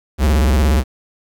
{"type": "tone with vibrato", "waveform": "square", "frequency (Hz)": 69.3, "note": "C#2", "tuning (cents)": 0, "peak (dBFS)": -12, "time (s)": [0.18, 0.84], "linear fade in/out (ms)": 50, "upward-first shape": "square", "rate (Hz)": 17, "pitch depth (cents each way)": 180, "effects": ["7-bit"]}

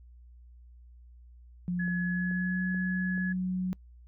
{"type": "tone with pitch glide", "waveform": "sine", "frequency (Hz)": [177.6, 184.08], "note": ["F3", "F#3"], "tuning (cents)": [29, -9], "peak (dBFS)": -28, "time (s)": [1.68, 3.73], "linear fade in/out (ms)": 0, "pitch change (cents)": 62, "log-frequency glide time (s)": [1.99, 2.62]}
{"type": "tone", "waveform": "sine", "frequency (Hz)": 1695, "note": "G#6", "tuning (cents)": 35, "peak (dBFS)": -33, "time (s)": [1.79, 3.33], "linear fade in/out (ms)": 10}
{"type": "click train", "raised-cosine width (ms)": 2, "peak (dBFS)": -35, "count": 4, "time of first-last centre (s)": [1.88, 3.179], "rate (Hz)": 2.31}
{"effects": ["noise-tail reverb RT60 0.1 s tail -26 dB re dry", "added 60 Hz sine -50 dBFS peak until 4.07 s"]}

